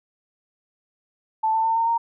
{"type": "tone with pitch steps", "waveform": "sine", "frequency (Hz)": [880, 891.3, 902.7, 914.2, 925.9], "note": ["A5", "A5", "A5", "A#5", "A#5"], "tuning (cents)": [0, 22, 44, -34, -12], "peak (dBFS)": -18, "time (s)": [1.43, 1.98], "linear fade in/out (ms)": 10, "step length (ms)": 110, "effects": []}